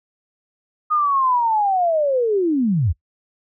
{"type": "linear sweep", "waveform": "sine", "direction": "down", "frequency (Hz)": [1244.5, 69.3], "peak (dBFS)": -15, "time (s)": [0.9, 2.93], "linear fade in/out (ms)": 20, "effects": ["noise-tail reverb RT60 0.1 s tail -20 dB re dry"]}